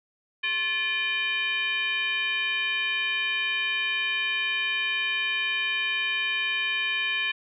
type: tone with frequency modulation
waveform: sine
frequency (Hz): 2400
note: D7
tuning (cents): +37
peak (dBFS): -24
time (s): 0.43-7.32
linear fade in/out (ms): 10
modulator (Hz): 662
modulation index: 1.2
effects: none